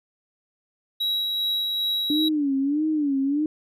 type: tone with tremolo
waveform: triangle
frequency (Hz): 3870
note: B7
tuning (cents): -36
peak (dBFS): -20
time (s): 1-2.29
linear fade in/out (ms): 10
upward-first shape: sine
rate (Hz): 2.5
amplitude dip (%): 25
type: tone with vibrato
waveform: sine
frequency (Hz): 290.8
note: D4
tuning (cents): -17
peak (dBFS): -20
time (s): 2.1-3.46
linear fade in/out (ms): 2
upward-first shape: sine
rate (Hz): 1.6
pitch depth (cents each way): 130
effects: none